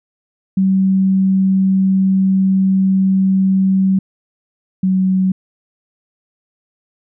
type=tone pair in turn; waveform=sine; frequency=191 / 187.94 Hz; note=G3 / F#3; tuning=-45 / +27 cents; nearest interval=unison; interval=28 cents; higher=first; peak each=-10 / -11 dBFS; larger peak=first; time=0.57-3.99 / 4.83-5.32 s; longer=first; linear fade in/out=5 ms; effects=none